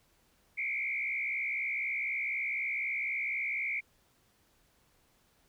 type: tone with frequency modulation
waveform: sine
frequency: 2238 Hz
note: C#7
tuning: 16 cents sharp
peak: -31 dBFS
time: 0.57-3.81 s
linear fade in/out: 20 ms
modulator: 64 Hz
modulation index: 2.1
effects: pink hiss -69 dBFS RMS until 5.48 s